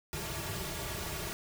pink noise with comb filter, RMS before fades -38 dBFS, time 0.13-1.33 s, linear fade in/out 0 ms, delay 3.9 ms, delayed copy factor -0.85, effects none

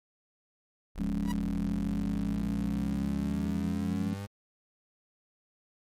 30% pulse exponential sweep, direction up, 34.65 to 102 Hz, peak -33 dBFS, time 0.95-4.27 s, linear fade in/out 20 ms
sine chord, Db major, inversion first, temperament equal with one note detuned, 174.61 / 207.7 / 279.1 Hz, F3 / Ab3 / Db4, 0 / 0 / +12 cents, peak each -34 / -31 / -36 dBFS, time 0.99-4.14 s, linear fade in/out 10 ms
sawtooth tone with exponential growth, 970 Hz, B5, 31 cents flat, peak -30 dBFS, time 1.21-1.32 s, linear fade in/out 5 ms, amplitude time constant 22 ms
effects MP3 64 kbps

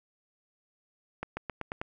accelerating click train, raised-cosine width 0.5 ms, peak -19 dBFS, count 6, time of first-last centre 1.23-1.815 s, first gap 140 ms, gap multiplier 0.91, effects none

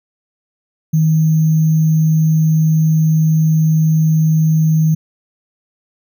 sine tone with sample-and-hold, 158.2 Hz, D#3, 29 cents sharp, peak -9 dBFS, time 0.93-4.95 s, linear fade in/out 10 ms, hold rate 6300 Hz, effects none

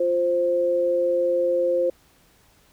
sine tone pair together, 349.7 / 524 Hz, F4 / C5, +2 / +2 cents, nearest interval perfect fifth, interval 700 cents, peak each -26 / -19 dBFS, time 0-1.9 s, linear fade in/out 5 ms, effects pink hiss -58 dBFS RMS until 2.72 s

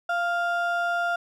triangle ring-modulated tone, 1046.5 Hz, C6, in tune, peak -18 dBFS, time 0.09-1.16 s, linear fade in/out 5 ms, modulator 354 Hz, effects none

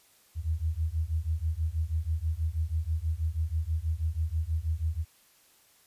sine beating tone pair, 77.1 / 83.3 Hz, D#2 / E2, -15 / +19 cents, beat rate 6.2 Hz, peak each -30 dBFS, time 0.35-5.05 s, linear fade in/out 50 ms, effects white hiss -62 dBFS RMS until 5.86 s + resampled to 32000 Hz

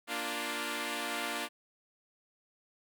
5% pulse chord, Bb major, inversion none, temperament equal, 233.1 / 293.7 / 349.2 Hz, Bb3 / D4 / F4, 0 / 0 / 0 cents, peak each -28 / -26 / -28 dBFS, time 0.07-1.49 s, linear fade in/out 50 ms, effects none

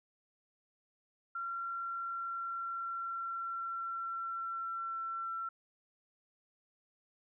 sine tone with pitch glide, 1370 to 1348.8 Hz, F6 to E6, -34 to +39 cents, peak -36 dBFS, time 1.35-5.49 s, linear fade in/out 5 ms, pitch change -27 cents, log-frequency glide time 1.46-5.22 s, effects none

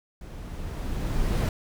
brown noise with level ramp, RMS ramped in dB -40 to -22 dBFS, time 0.21-1.49 s, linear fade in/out 2 ms, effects none

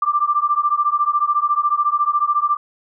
sine beating tone pair, 1174.7 / 1188.7 Hz, D6 / D6, 0 / +21 cents, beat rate 14 Hz, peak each -18 dBFS, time 0.02-2.57 s, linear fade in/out 5 ms, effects none

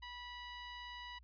15% pulse tone, 978 Hz, B5, 17 cents flat, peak -40 dBFS, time 0.02-1.19 s, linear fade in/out 10 ms, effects added 60 Hz sine -59 dBFS peak until 1.23 s + resampled to 11025 Hz

